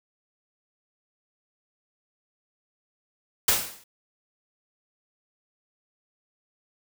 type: noise with exponential decay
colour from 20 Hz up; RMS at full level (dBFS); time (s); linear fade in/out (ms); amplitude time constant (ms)
white; -17; 3.48-3.84; 5; 78
effects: none